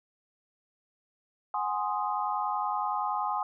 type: chord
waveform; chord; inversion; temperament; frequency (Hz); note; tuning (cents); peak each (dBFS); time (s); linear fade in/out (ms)
sine; Ab dominant seventh; third; equal; 740 / 830.6 / 1046.5 / 1244.5; Gb5 / Ab5 / C6 / Eb6; 0 / 0 / 0 / 0; -36 / -31 / -33 / -34; 1.54-3.43; 2
effects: none